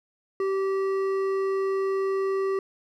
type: tone with hard clipping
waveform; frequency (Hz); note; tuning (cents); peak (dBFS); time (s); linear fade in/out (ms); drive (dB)
sine; 387.2; G4; -21; -25; 0.4-2.59; 2; 9
effects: none